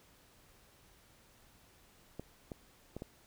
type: clicks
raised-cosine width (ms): 2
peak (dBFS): -28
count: 4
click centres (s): 2.196 / 2.518 / 2.966 / 3.021
effects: pink hiss -64 dBFS RMS until 3.26 s